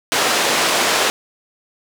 pink band-pass noise, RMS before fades -17 dBFS, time 0.12-1.1 s, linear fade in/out 0 ms, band 440 to 8100 Hz, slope 12 dB/octave, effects none

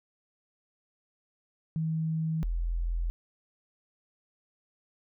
sine tone pair in turn, 160 / 42.38 Hz, D#3 / E1, +49 / +49 cents, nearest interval octave + major seventh, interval 2300 cents, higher first, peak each -27 dBFS, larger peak neither, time 1.76-2.43 / 2.43-3.1 s, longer neither, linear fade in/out 0 ms, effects none

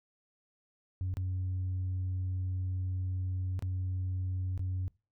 sine tone with dropouts, 92.5 Hz, F#2, in tune, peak -29 dBFS, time 1.01-4.88 s, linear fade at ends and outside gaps 0 ms, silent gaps 1.14-1.17 / 3.592-3.624 / 4.577-4.594 s, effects noise-tail reverb RT60 0.3 s tail -24 dB re dry + tanh soft clip ceiling -29 dBFS

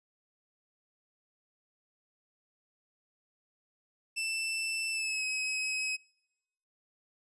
sawtooth tone with pitch glide, 2659 to 2549 Hz, E7 to D#7, +14 to +41 cents, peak -28 dBFS, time 4.16-5.97 s, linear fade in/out 20 ms, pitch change -73 cents, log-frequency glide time 4.91-5.24 s, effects noise-tail reverb RT60 0.9 s tail -26 dB re dry + resampled to 24000 Hz

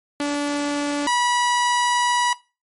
sawtooth tone pair in turn, 289.3 / 973.1 Hz, D4 / B5, -26 / -26 cents, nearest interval octave + major sixth, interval 2100 cents, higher second, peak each -17 / -14 dBFS, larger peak second, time 0.2-1.07 / 1.07-2.33 s, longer second, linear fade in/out 2 ms, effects noise-tail reverb RT60 0.3 s tail -21 dB re dry + MP3 48 kbps

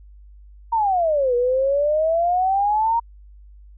sine exponential two-way sweep, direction down then up, 941 to 478.7 to 941 Hz, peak -16 dBFS, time 0.72-3 s, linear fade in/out 10 ms, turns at 1.35 s, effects added 50 Hz sine -42 dBFS peak until 3.77 s

